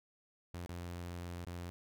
sawtooth tone with dropouts, 87.31 Hz, F2, in tune, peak -38 dBFS, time 0.54-1.7 s, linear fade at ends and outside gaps 0 ms, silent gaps 0.661-0.693 / 1.448-1.467 s, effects none

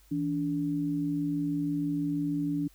sine tone pair together, 162.4 / 288.6 Hz, E3 / D4, -26 / -30 cents, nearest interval minor seventh, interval 996 cents, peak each -33 / -28 dBFS, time 0.11-2.68 s, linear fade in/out 10 ms, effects added 50 Hz sine -58 dBFS peak until 2.74 s + white hiss -63 dBFS RMS until 2.74 s

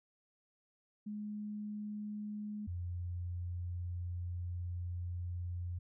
sine tone pair in turn, 209.6 / 88.13 Hz, G#3 / F2, +16 / +16 cents, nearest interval octave + minor third, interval 1500 cents, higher first, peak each -39 / -37 dBFS, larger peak second, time 1.06-2.67 / 2.67-5.79 s, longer second, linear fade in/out 10 ms, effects none

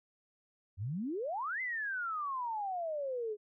sine exponential two-way sweep, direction up then down, 87.31 to 2086 to 409.5 Hz, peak -34 dBFS, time 0.77-3.37 s, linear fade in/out 50 ms, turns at 1.61 s, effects none

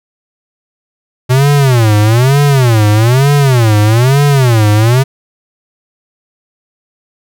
square tone with vibrato, 122.9 Hz, B2, 8 cents flat, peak -6 dBFS, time 1.29-5.04 s, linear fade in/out 20 ms, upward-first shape sine, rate 1.1 Hz, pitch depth 280 cents each way, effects none

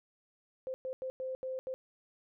sine tone bursts at uneven times, 520 Hz, C5, 11 cents flat, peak -35 dBFS, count 6, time 0.67-0.74 / 0.85-0.93 / 1.02-1.1 / 1.2-1.35 / 1.43-1.59 / 1.67-1.74 s, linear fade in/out 0 ms, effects none

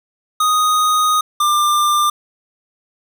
square tone pair in turn, 1244.5 / 1193 Hz, D#6 / D6, 0 / +27 cents, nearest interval minor second, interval 73 cents, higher first, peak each -13 dBFS, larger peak neither, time 0.4-1.21 / 1.4-2.1 s, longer first, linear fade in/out 5 ms, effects none

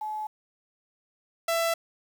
sine / sawtooth tone pair in turn, 857 / 666.5 Hz, A5 / E5, -46 / +19 cents, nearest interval major third, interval 435 cents, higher first, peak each -30 / -20 dBFS, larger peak second, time 0.01-0.27 / 1.48-1.74 s, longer neither, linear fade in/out 5 ms, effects 9-bit

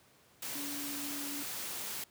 sine tone in noise, 286.3 Hz, D4, 44 cents flat, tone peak -42 dBFS, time 0.55-1.43 s, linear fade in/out 5 ms, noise white, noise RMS -40 dBFS, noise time 0.42-2.04 s, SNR -5 dB, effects pink hiss -64 dBFS RMS until 2.1 s + high-pass 100 Hz 12 dB/octave

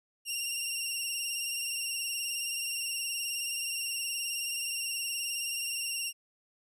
15% pulse tone with vibrato, 2774 Hz, F7, 12 cents flat, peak -25 dBFS, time 0.25-6.13 s, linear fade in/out 50 ms, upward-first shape sine, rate 19 Hz, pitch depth 35 cents each way, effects none

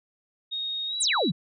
sine tone with pitch glide, 3729 to 3910 Hz, A#7 to B7, 0 to -18 cents, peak -28 dBFS, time 0.51-1.31 s, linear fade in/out 20 ms, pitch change +82 cents, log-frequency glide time 0.87-0.96 s
sine exponential sweep, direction down, 10548 to 141.3 Hz, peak -22 dBFS, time 1-1.32 s, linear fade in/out 10 ms
effects none

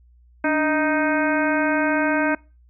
harmonic tone with a mistuned harmonic, 311.1 Hz, D#4, in tune, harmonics 1 / 2 / 3 / 4 / 5 / 6 / 7 / 8, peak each -21 / -24 / -27 / -32 / -24 / -35 / -31 / -34 dBFS, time 0.44-2.35 s, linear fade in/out 5 ms, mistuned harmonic 1, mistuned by -97 cents, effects noise-tail reverb RT60 0.3 s tail -24 dB re dry + added 60 Hz sine -50 dBFS peak until 2.69 s

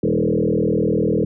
sine tone with frequency modulation, 314.9 Hz, D#4, 21 cents sharp, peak -15 dBFS, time 0.03-1.25 s, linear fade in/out 5 ms, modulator 40 Hz, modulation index 4.6, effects none

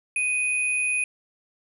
sine tone pair together, 2489 / 9968 Hz, D#7 / D#9, 0 / +2 cents, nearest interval 2 octaves, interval 2402 cents, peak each -22 / -31 dBFS, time 0.16-1.04 s, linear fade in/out 2 ms, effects none

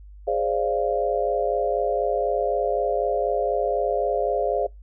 sine chord, D half-diminished seventh, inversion second, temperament equal with one note detuned, 415.3 / 523.3 / 587.3 / 692 Hz, Ab4 / C5 / D5 / F5, 0 / 0 / 0 / -16 cents, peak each -26 dBFS, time 0.27-4.67 s, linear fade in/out 10 ms, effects noise-tail reverb RT60 0.2 s tail -26 dB re dry + added 50 Hz sine -41 dBFS peak until 4.82 s

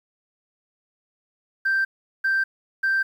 sine tone bursts, 1568 Hz, G6, in tune, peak -17 dBFS, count 3, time 1.65-3.03 s, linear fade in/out 10 ms, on 200 ms, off 390 ms, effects tanh soft clip ceiling -16 dBFS + 9-bit

